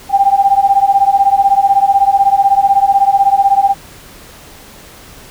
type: beating tone pair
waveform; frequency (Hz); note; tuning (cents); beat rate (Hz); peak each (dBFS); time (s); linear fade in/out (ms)
sine; 784 / 800; G5 / G5; 0 / +35; 16; -10; 0.09-3.75; 50
effects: pink hiss -37 dBFS RMS until 5.3 s